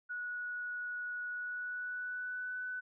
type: tone with pitch glide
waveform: sine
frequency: 1464 to 1497.4 Hz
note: F#6 to F#6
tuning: -19 to +20 cents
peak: -37 dBFS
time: 0.09-2.81 s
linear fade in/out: 20 ms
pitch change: +39 cents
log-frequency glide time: 1.3-2.58 s
effects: none